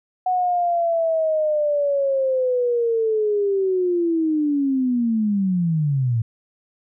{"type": "linear sweep", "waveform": "sine", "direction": "down", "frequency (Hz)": [740, 110], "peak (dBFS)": -17, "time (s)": [0.26, 6.22], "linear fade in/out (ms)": 5, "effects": []}